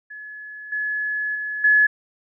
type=tone with level steps; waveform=sine; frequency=1704 Hz; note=G#6; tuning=44 cents sharp; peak=-34 / -22 / -25 / -12 dBFS; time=0.1-1.87 s; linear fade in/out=10 ms; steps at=0.72 / 1.35 / 1.64 s; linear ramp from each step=5 ms; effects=none